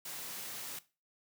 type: high-pass noise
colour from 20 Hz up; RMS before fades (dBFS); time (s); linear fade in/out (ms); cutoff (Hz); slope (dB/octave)
white; -43; 0.05-0.79; 5; 110; 24
effects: noise-tail reverb RT60 0.3 s tail -17 dB re dry

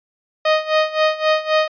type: tone with tremolo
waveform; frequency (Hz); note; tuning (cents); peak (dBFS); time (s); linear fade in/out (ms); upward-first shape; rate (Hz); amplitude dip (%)
sawtooth; 622.3; D#5; 0; -8; 0.45-1.68; 5; sine; 3.8; 85
effects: resampled to 11025 Hz

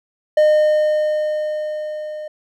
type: tone with level ramp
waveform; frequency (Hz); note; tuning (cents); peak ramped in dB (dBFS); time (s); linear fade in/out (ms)
triangle; 610; D#5; -34; -7 to -25; 0.37-2.28; 5
effects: none

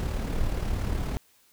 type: noise with amplitude modulation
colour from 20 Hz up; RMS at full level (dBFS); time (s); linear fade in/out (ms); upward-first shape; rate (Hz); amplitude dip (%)
brown; -26; 0-1.17; 0; sine; 36.9; 45
effects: white hiss -62 dBFS RMS until 1.52 s

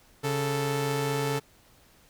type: tone pair together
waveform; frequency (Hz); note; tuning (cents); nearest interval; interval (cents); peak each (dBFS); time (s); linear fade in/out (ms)
sawtooth; 138.4 / 440.1; C#3 / A4; -2 / 0; octave + minor sixth; 2002; -25; 0.23-1.4; 20
effects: pink hiss -59 dBFS RMS until 2.09 s

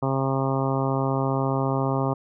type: harmonic tone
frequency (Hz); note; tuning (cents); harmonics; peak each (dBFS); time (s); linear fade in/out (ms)
134.6; C3; +49; 1 / 2 / 3 / 4 / 5 / 6 / 7 / 8 / 9; -25 / -28 / -30 / -31 / -32 / -33 / -33 / -34 / -35; 0.02-2.14; 10
effects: none

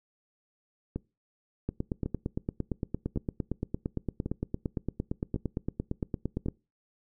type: two click trains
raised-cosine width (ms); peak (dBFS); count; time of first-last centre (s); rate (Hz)
3; -19 / -17; 6 / 43; 0.96-6.461 / 1.69-6.485; 0.909 / 8.76
effects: noise-tail reverb RT60 0.3 s tail -24 dB re dry

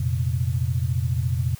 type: chord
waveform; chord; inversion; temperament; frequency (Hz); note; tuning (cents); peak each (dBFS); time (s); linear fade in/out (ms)
sine; F suspended fourth; none; equal; 87.31 / 116.54 / 130.81; F2 / Bb2 / C3; 0 / 0 / 0; -25; 0-1.55; 5
effects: white hiss -47 dBFS RMS until 1.59 s

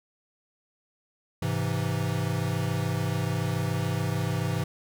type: chord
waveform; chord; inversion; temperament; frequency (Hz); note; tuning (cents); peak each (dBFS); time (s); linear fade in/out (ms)
square; Ab augmented; none; equal; 103.83 / 130.81 / 164.81; Ab2 / C3 / E3; 0 / 0 / 0; -31; 1.42-4.64; 5
effects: none

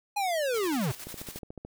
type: linear sweep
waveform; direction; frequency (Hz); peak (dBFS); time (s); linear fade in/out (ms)
square; down; 840 to 110; -27; 0.16-0.92; 10
type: noise with tremolo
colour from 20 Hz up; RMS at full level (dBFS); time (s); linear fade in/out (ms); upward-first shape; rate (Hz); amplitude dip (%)
white; -41; 0.54-1.39; 5; square; 11; 55
type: click train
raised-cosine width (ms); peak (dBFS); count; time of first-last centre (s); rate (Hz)
2; -27; 9; 1.07-1.65; 13.8
effects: none

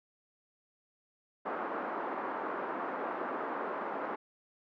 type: band-pass noise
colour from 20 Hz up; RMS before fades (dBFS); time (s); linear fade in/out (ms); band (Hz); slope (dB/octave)
white; -37; 1.45-4.16; 10; 250 to 1300; 24
effects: none

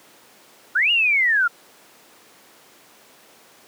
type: linear two-way sweep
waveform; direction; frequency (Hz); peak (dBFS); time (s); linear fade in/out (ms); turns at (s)
sine; up then down; 1358 to 2896 to 1358; -15; 0.75-1.48; 10; 0.91
effects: pink hiss -50 dBFS RMS until 3.67 s + high-pass 300 Hz 12 dB/octave

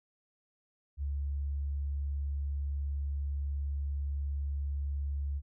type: tone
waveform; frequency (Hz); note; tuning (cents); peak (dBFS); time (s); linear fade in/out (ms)
sine; 70.7; C#2; +35; -31; 0.97-5.42; 50
effects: none

